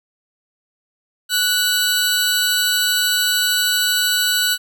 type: tone pair together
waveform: 20% pulse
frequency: 1480 / 3951 Hz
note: F#6 / B7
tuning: 0 / 0 cents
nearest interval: octave + perfect fourth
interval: 1700 cents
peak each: -13 dBFS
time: 1.29-4.58 s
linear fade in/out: 50 ms
effects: none